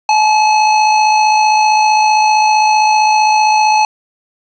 square tone with amplitude modulation, 858 Hz, A5, 44 cents flat, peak -7 dBFS, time 0.09-3.85 s, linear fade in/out 2 ms, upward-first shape sine, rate 55.4 Hz, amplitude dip 35%, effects resampled to 16000 Hz + 7-bit

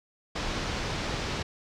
pink low-pass noise, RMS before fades -32 dBFS, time 0.35-1.43 s, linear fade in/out 10 ms, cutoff 5800 Hz, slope 24 dB/octave, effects none

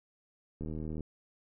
click train, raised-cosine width 3 ms, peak -27 dBFS, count 32, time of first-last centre 0.61-1.007 s, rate 78.1 Hz, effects none

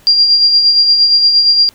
sine tone with tremolo, 4775 Hz, D8, 28 cents sharp, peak -4 dBFS, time 0.07-1.69 s, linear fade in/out 0 ms, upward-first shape sine, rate 8.6 Hz, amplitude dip 45%, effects pink hiss -46 dBFS RMS until 1.74 s

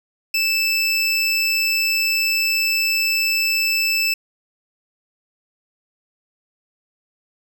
25% pulse tone, 2637 Hz, E7, in tune, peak -13 dBFS, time 0.34-4.14 s, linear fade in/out 5 ms, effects 9-bit

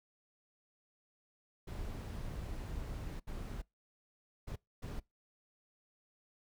brown noise bursts at uneven times, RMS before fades -42 dBFS, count 4, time 1.67-3.2 / 3.27-3.62 / 4.47-4.56 / 4.82-5 s, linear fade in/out 10 ms, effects noise-tail reverb RT60 0.2 s tail -24 dB re dry

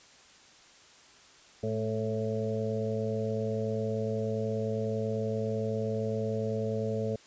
harmonic tone with a mistuned harmonic, 110.2 Hz, A2, 3 cents sharp, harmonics 1 / 2 / 4 / 5 / 6, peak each -34 / -35 / -33 / -36 / -41 dBFS, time 1.63-7.16 s, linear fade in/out 5 ms, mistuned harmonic 2, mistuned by -23 cents, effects white hiss -56 dBFS RMS until 7.26 s + resampled to 16000 Hz

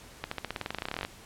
accelerating click train, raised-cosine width 0.3 ms, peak -16 dBFS, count 21, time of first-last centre 0.24-1.05 s, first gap 74 ms, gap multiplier 0.93, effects pink hiss -51 dBFS RMS until 1.25 s + low-pass 12000 Hz 12 dB/octave

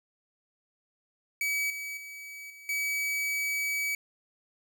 45% pulse tone with level steps, 2280 Hz, C#7, 48 cents sharp, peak -27 / -35 / -41 / -47 / -28 dBFS, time 1.41-3.95 s, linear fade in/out 2 ms, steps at 1.7 / 1.97 / 2.5 / 2.69 s, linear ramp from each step 2 ms, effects none

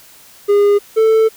triangle tone pair in turn, 407.8 / 442.6 Hz, G#4 / A4, -32 / +10 cents, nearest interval minor second, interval 142 cents, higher second, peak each -6 dBFS, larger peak neither, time 0.48-0.79 / 0.96-1.29 s, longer second, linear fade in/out 20 ms, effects white hiss -43 dBFS RMS until 1.36 s

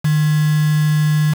sine tone with quantisation, 152.3 Hz, D#3, 37 cents flat, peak -12 dBFS, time 0.04-1.34 s, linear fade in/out 10 ms, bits 4, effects none

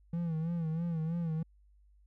triangle tone with vibrato, 164.81 Hz, E3, in tune, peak -29 dBFS, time 0.13-1.43 s, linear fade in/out 5 ms, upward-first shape sine, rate 3.1 Hz, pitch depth 78 cents each way, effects added 50 Hz sine -60 dBFS peak until 2.06 s

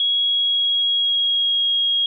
sine tone with pitch glide, 3322 to 3278 Hz, G#7 to G#7, 0 to -23 cents, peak -16 dBFS, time 0-2.06 s, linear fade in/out 2 ms, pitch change -23 cents, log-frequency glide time 0.19-1.69 s, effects none

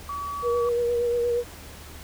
sine tone, 1140 Hz, C#6, 48 cents sharp, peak -29 dBFS, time 0.09-0.69 s, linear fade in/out 2 ms
sine tone with vibrato, 478 Hz, A#4, 43 cents sharp, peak -21 dBFS, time 0.42-1.44 s, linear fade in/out 50 ms, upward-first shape sine, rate 8.5 Hz, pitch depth 23 cents each way
effects added 75 Hz sine -44 dBFS peak until 2.03 s + pink hiss -44 dBFS RMS until 2.03 s

